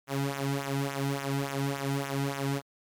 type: tone with flanger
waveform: sawtooth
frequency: 138.59 Hz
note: C#3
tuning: in tune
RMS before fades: -31 dBFS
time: 0.07-2.62 s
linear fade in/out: 50 ms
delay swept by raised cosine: 0.21 to 1.81 ms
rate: 3.5 Hz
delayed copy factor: -0.8
effects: MP3 96 kbps